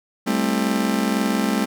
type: chord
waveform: 40% pulse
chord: A minor seventh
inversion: third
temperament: just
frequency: 198 / 220 / 264 / 330 Hz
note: G3 / A3 / C4 / E4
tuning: +18 / 0 / +16 / +2 cents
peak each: -23 / -22 / -24 / -28 dBFS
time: 0.26-1.66 s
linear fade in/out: 20 ms
effects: none